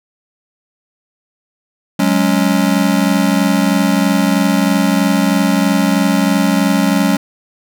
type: chord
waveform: square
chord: F# suspended second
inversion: none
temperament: just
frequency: 185 / 208.1 / 277.5 Hz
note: F#3 / G#3 / C#4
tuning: 0 / +4 / +2 cents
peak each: -16 dBFS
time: 1.99-7.17 s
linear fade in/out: 5 ms
effects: none